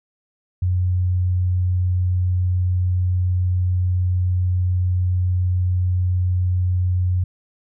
sine tone, 90.7 Hz, F#2, 34 cents flat, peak -16 dBFS, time 0.62-7.24 s, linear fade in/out 5 ms, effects none

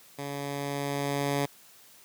10% pulse tone with level ramp, 141.5 Hz, C#3, 36 cents sharp, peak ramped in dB -26 to -17 dBFS, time 0.18-1.46 s, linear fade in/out 10 ms, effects white hiss -55 dBFS RMS until 2.04 s + high-pass 80 Hz 12 dB/octave

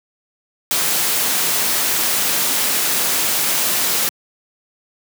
white noise, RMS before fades -18 dBFS, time 0.71-4.09 s, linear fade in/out 0 ms, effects high-pass 150 Hz 12 dB/octave

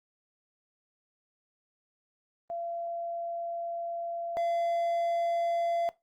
sine / triangle tone pair in turn, 682 / 682 Hz, F5 / F5, -41 / -41 cents, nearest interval unison, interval 0 cents, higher neither, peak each -33 / -25 dBFS, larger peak second, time 2.5-4.37 / 4.37-5.89 s, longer first, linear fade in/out 0 ms, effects noise-tail reverb RT60 0.2 s tail -18 dB re dry + Opus 32 kbps

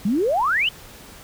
sine exponential sweep, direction up, 184.8 to 3136 Hz, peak -17 dBFS, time 0.05-0.69 s, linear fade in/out 5 ms, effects pink hiss -43 dBFS RMS until 1.23 s

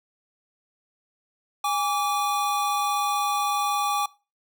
square tone pair together, 819.8 / 1156 Hz, G#5 / D6, -23 / -28 cents, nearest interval tritone, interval 595 cents, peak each -26 / -26 dBFS, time 1.64-4.06 s, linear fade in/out 5 ms, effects noise-tail reverb RT60 0.3 s tail -21 dB re dry

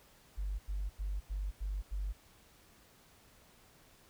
sine tone bursts, 49 Hz, G1, in tune, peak -33 dBFS, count 6, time 0.37-2.13 s, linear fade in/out 20 ms, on 220 ms, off 88 ms, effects tanh soft clip ceiling -29 dBFS + pink hiss -63 dBFS RMS until 4.09 s

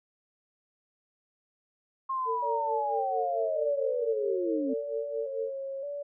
sine linear sweep, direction down, 1072 to 256.5 Hz, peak -28 dBFS, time 2.09-4.74 s, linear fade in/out 10 ms
sine tone with tremolo, 452 Hz, A4, 47 cents sharp, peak -29 dBFS, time 2.25-5.54 s, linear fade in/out 50 ms, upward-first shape sine, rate 4.5 Hz, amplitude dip 90%
sine tone with vibrato, 559 Hz, C#5, 14 cents sharp, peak -33 dBFS, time 2.42-6.03 s, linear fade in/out 10 ms, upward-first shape square, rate 0.88 Hz, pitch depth 48 cents each way
effects none

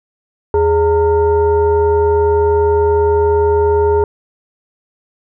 sine tone with frequency modulation, 415.3 Hz, G#4, in tune, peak -9 dBFS, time 0.54-4.04 s, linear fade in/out 2 ms, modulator 496 Hz, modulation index 0.74, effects none

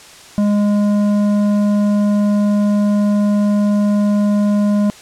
triangle tone with tanh clipping, 206 Hz, G#3, 14 cents flat, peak -13 dBFS, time 0.38-4.9 s, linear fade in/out 0 ms, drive 14 dB, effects white hiss -39 dBFS RMS until 5.01 s + low-pass 8000 Hz 12 dB/octave

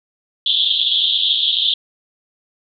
pink band-pass noise, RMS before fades -17 dBFS, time 0.46-1.74 s, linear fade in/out 2 ms, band 3200 to 3700 Hz, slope 96 dB/octave, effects none

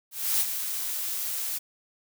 blue noise with ADSR envelope, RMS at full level -23 dBFS, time 0.11-1.59 s, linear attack 290 ms, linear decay 49 ms, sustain -8 dB, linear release 16 ms, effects none

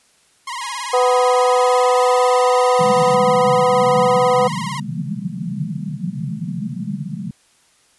sawtooth tone with vibrato, 1007 Hz, B5, 33 cents sharp, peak -21 dBFS, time 0.47-4.8 s, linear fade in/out 5 ms, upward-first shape sine, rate 18 Hz, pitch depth 130 cents each way
5% pulse tone with pitch glide, 830.6 to 905.8 Hz, G#5 to A#5, 0 to -50 cents, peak -19 dBFS, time 0.61-3.15 s, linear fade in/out 5 ms, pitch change +150 cents, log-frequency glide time 1.34-2.58 s
harmonic tone, 250 Hz, B3, 21 cents sharp, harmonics 2 / 3 / 4 / 5, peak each -14 / -18 / -20 / -22 dBFS, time 0.93-4.48 s, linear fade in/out 10 ms
white band-pass noise, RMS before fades -25 dBFS, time 2.79-7.31 s, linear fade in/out 2 ms, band 130 to 220 Hz, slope 96 dB/octave
effects white hiss -56 dBFS RMS until 7.98 s + resampled to 24000 Hz

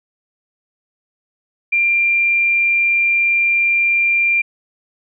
sine tone, 2381 Hz, D7, 23 cents sharp, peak -12 dBFS, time 1.72-4.42 s, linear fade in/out 10 ms, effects none

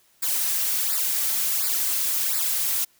blue noise with flanger, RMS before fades -24 dBFS, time 0.22-2.85 s, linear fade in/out 10 ms, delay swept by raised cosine 0.32 to 4.22 ms, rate 1.4 Hz, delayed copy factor -0.9, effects white hiss -61 dBFS RMS until 2.99 s

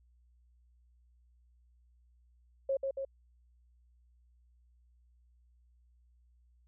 sine tone with echo, 542 Hz, C#5, 39 cents flat, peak -28 dBFS, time 2.69-2.77 s, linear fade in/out 5 ms, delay 140 ms, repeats 2, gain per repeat -3 dB, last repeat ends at 3.05 s, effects added 60 Hz sine -63 dBFS peak until 6.67 s

